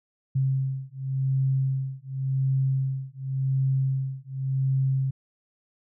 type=beating tone pair; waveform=sine; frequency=133.2 / 134.1 Hz; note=C3 / C3; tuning=+31 / +43 cents; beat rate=0.9 Hz; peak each=-26 dBFS; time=0.35-5.11 s; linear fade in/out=10 ms; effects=none